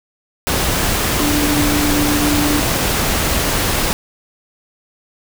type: tone in noise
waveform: sine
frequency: 293.7 Hz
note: D4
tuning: in tune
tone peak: -16 dBFS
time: 1.2-2.6 s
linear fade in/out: 0 ms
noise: pink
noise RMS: -17 dBFS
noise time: 0.47-3.93 s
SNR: -2 dB
effects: none